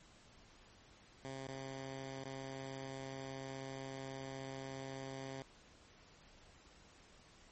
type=tone with dropouts; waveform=10% pulse; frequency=134.1 Hz; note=C3; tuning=43 cents sharp; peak=-36 dBFS; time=1.25-5.42 s; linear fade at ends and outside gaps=0 ms; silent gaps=1.468-1.482 / 2.236-2.25 s; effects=pink hiss -63 dBFS RMS until 7.51 s + MP3 32 kbps